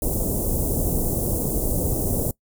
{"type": "band-stop noise", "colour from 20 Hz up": "pink", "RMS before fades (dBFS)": -23, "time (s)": [0.02, 2.31], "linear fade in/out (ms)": 2, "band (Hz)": [590, 8800], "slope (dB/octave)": 24, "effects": ["noise-tail reverb RT60 0.1 s tail -22 dB re dry"]}